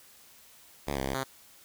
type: tone with pitch steps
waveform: 5% pulse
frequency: 71.4 / 66.4 / 67.6 / 133 Hz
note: D2 / C2 / C#2 / C3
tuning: -48 / +26 / -43 / +29 cents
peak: -19 dBFS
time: 0.87-1.238 s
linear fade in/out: 5 ms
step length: 92 ms
effects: white hiss -56 dBFS RMS until 1.64 s